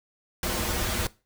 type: noise with comb filter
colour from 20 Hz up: pink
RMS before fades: -28 dBFS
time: 0.43-1.07 s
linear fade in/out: 2 ms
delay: 7.1 ms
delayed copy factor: -0.75
effects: noise-tail reverb RT60 0.3 s tail -20 dB re dry

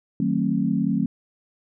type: chord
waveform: sine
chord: D# diminished seventh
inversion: none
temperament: just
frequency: 155.56 / 186.68 / 224 / 268.8 Hz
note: D#3 / F#3 / A3 / C4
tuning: 0 / +16 / +31 / +47 cents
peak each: -28 / -24 / -24 / -25 dBFS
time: 0.2-1.06 s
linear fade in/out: 2 ms
effects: none

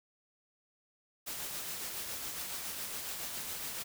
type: noise with tremolo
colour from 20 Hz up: white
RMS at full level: -39 dBFS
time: 1.26-3.84 s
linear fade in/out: 20 ms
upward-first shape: sine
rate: 7.2 Hz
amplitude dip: 30%
effects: none

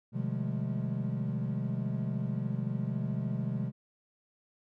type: tone cluster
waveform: triangle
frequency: 128.3 / 151.8 / 176.5 / 200.4 / 214.1 Hz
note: C3 / D#3 / F3 / G3 / A3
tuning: -34 / -42 / +19 / +38 / -47 cents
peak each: -32 / -36 / -36 / -36 / -37 dBFS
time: 0.12-3.72 s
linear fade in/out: 50 ms
effects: none

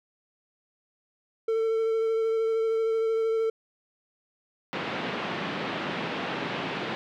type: tone with vibrato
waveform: triangle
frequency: 447.8 Hz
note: A4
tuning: 30 cents sharp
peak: -21 dBFS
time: 1.48-3.5 s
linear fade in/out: 5 ms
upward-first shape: triangle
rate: 13 Hz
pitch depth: 16 cents each way
type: band-pass noise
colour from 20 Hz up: pink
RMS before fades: -32 dBFS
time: 4.73-6.95 s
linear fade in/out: 0 ms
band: 160 to 3400 Hz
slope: 24 dB/octave
effects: none

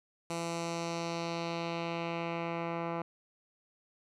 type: tone with low-pass filter sweep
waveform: 10% pulse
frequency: 168.3 Hz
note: E3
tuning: 36 cents sharp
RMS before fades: -36 dBFS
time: 0.3-3.02 s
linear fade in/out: 2 ms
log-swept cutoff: 8800 to 1600 Hz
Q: 1.5
effects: none

